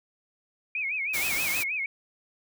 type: tone with vibrato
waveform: sine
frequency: 2349 Hz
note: D7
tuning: in tune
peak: -27 dBFS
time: 0.75-1.86 s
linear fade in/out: 2 ms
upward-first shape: sine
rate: 6.3 Hz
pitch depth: 160 cents each way
type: noise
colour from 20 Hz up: white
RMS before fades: -31 dBFS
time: 1.13-1.64 s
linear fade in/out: 20 ms
effects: none